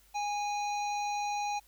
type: harmonic tone with a mistuned harmonic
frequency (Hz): 824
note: G#5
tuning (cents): -14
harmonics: 1 / 3 / 5 / 7 / 8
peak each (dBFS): -31 / -41 / -45 / -48 / -49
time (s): 0.14-1.6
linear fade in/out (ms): 20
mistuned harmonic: 5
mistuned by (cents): -32
effects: added 50 Hz sine -64 dBFS peak until 1.67 s + white hiss -64 dBFS RMS until 1.67 s